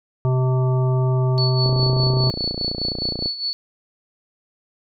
harmonic tone, 128.7 Hz, C3, 28 cents flat, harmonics 1 / 3 / 5 / 7 / 9, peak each -16 / -26 / -30 / -33 / -35 dBFS, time 0.25-2.3 s, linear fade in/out 0 ms
sine tone with tremolo, 4435 Hz, C#8, in tune, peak -20 dBFS, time 1.38-3.53 s, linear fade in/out 0 ms, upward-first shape sine, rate 4.9 Hz, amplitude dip 70%
click train, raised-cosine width 2 ms, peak -14 dBFS, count 48, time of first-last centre 1.66-3.259 s, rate 29.4 Hz
effects none

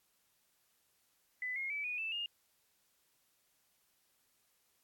sine tone with pitch steps, 2003 / 2147 / 2301 / 2466 / 2643 / 2833 Hz, B6 / C7 / D7 / D#7 / E7 / F7, +24 / +44 / -36 / -16 / +4 / +24 cents, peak -36 dBFS, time 1.42-2.26 s, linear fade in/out 2 ms, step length 140 ms, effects white hiss -75 dBFS RMS until 4.83 s + AAC 64 kbps

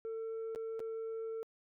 sine tone with dropouts, 448.7 Hz, A4, 34 cents sharp, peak -35 dBFS, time 0.05-1.43 s, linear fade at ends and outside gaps 0 ms, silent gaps 0.549-0.559 / 0.794-0.802 s, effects tanh soft clip ceiling -37 dBFS

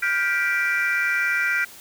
sine chord, G dominant seventh, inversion third, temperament just, 1411.2 / 1568 / 1960 / 2352 Hz, F6 / G6 / B6 / D7, +18 / 0 / -14 / +2 cents, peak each -24 dBFS, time 0.02-1.65 s, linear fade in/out 10 ms, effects tanh soft clip ceiling -13 dBFS + white hiss -44 dBFS RMS until 1.8 s

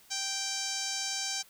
5% pulse tone with low-pass filter, 783 Hz, G5, 2 cents flat, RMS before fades -34 dBFS, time 0.1-1.43 s, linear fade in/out 20 ms, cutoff 6200 Hz, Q 3, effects white hiss -59 dBFS RMS until 1.49 s

